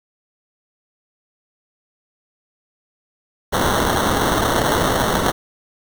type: noise with sample-and-hold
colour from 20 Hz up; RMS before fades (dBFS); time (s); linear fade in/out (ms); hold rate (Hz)
white; -18; 3.52-5.32; 20; 2450
effects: none